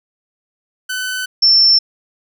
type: tone pair in turn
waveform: sawtooth / sine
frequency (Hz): 1509 / 5377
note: F#6 / E8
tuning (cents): +34 / +33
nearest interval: octave + minor seventh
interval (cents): 2199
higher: second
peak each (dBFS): -16 / -7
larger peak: second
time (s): 0.89-1.26 / 1.42-1.79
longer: neither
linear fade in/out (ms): 10
effects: none